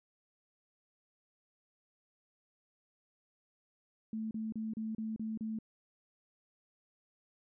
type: tone bursts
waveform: sine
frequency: 220 Hz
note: A3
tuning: in tune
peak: -35 dBFS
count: 7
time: 4.13-5.588 s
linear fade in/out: 2 ms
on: 180 ms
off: 33 ms
effects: none